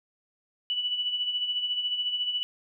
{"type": "tone with tremolo", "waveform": "sine", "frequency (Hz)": 2960, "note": "F#7", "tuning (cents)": 0, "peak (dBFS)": -24, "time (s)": [0.7, 2.43], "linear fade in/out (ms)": 0, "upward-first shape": "sine", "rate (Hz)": 14, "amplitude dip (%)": 55, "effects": []}